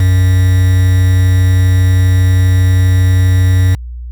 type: tone with quantisation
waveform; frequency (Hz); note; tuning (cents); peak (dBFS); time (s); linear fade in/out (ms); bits
triangle; 92.5; F#2; 0; -4; 0-3.75; 5; 4
effects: added 60 Hz sine -22 dBFS peak until 4.11 s

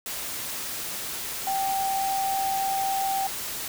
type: tone in noise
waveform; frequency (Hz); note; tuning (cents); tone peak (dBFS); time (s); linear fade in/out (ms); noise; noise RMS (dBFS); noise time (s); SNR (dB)
sine; 778; G5; -13; -24; 1.47-3.27; 2; white; -33; 0.06-3.68; +6
effects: none

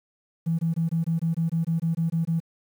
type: tone bursts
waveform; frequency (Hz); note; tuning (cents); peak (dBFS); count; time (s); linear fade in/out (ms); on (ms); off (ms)
triangle; 164.81; E3; 0; -17; 13; 0.46-2.402; 20; 130; 21
effects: tanh soft clip ceiling -19 dBFS + 9-bit

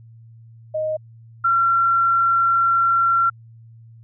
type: tone pair in turn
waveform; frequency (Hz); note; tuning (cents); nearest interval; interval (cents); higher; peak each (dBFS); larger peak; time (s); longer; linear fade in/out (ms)
sine; 622.3 / 1364.3; D#5 / F6; 0 / -41; octave + major second; 1359; second; -20 / -14; second; 0.74-0.97 / 1.44-3.3; second; 10
effects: added 114 Hz sine -42 dBFS peak until 4.03 s

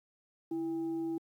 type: tone with frequency modulation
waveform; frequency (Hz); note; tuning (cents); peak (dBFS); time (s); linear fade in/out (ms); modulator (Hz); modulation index
sine; 329.6; E4; 0; -32; 0.51-1.18; 5; 474; 0.27
effects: high-pass 150 Hz 12 dB/octave + 11-bit

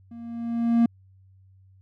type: tone with level ramp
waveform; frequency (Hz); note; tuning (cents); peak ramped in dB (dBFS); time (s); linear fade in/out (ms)
triangle; 233.1; A#3; 0; -37 to -12; 0.11-0.86; 5
effects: added 95 Hz sine -52 dBFS peak until 1.81 s

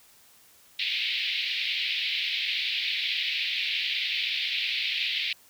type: band-pass noise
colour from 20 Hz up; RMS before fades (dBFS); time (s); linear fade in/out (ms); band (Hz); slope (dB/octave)
pink; -29; 0.79-5.33; 5; 2200 to 4200; 48
effects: white hiss -57 dBFS RMS until 5.49 s

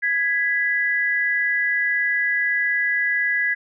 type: tone pair together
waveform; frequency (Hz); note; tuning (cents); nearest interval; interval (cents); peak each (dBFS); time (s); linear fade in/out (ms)
sine; 1661.2 / 1982.8; G#6 / B6; 0 / +6; minor third; 306; -21; 0.02-3.55; 20
effects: none

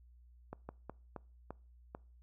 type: slowing click train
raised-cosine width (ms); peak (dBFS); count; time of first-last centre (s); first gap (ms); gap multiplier
1; -29; 6; 0.53-1.949; 160; 1.29
effects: noise-tail reverb RT60 0.4 s tail -24 dB re dry + added 60 Hz sine -58 dBFS peak until 2.22 s

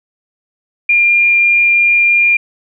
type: tone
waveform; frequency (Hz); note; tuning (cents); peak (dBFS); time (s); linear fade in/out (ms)
sine; 2401; D7; +38; -7; 0.89-2.37; 5
effects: none

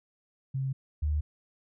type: tone pair in turn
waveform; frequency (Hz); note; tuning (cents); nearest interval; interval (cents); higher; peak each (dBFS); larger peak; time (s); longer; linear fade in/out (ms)
sine; 133.9 / 75.15; C3 / D2; +40 / +40; minor seventh; 1000; first; -28 / -25; second; 0.54-0.73 / 1.02-1.21; neither; 10
effects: none

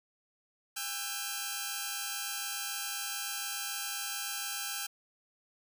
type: tone cluster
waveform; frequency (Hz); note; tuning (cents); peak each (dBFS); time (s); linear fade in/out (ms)
5% pulse; 811 / 1336 / 1542; G#5 / E6 / G6; -41 / +23 / -29; -28; 0.76-4.87; 10
effects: none

